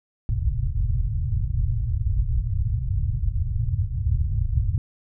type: low-pass noise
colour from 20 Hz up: white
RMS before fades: -23 dBFS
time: 0.29-4.78 s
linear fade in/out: 2 ms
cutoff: 120 Hz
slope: 48 dB/octave
effects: none